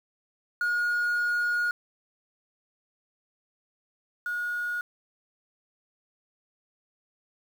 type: tone pair in turn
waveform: sine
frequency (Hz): 1438 / 1444.1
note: F#6 / F#6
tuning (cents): -50 / -42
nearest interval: unison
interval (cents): 8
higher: second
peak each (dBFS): -21 / -27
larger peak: first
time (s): 0.61-1.71 / 4.26-4.81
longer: first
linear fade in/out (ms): 2
effects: tanh soft clip ceiling -23 dBFS + 8-bit